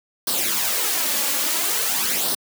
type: noise with flanger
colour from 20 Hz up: white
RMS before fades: -22 dBFS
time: 0.27-2.35 s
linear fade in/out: 5 ms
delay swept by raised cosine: 0.21 to 3.61 ms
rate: 0.49 Hz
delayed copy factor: +0.6
effects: high-pass 200 Hz 12 dB/octave